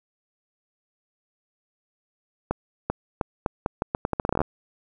accelerating click train, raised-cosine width 1 ms, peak -9 dBFS, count 18, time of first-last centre 2.51-4.416 s, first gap 390 ms, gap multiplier 0.8, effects none

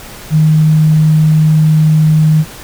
sine tone, 155.56 Hz, D#3, in tune, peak -5 dBFS, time 0.3-2.45 s, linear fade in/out 50 ms, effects pink hiss -31 dBFS RMS until 2.63 s

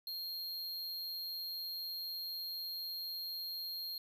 square tone, 4228 Hz, C8, 17 cents sharp, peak -40 dBFS, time 0.07-3.98 s, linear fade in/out 2 ms, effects 12-bit

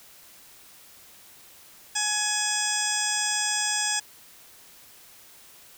harmonic tone, 841 Hz, G#5, 22 cents sharp, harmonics 1 / 2 / 3 / 4 / 6 / 7 / 8 / 9 / 10, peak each -34 / -31 / -36 / -33 / -31 / -33 / -35 / -31 / -33 dBFS, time 1.95-4 s, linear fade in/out 10 ms, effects white hiss -51 dBFS RMS until 5.77 s

